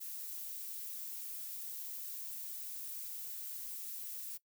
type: noise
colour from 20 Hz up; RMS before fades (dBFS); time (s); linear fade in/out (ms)
violet; -44; 0-4.38; 20
effects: noise-tail reverb RT60 0.1 s tail -19 dB re dry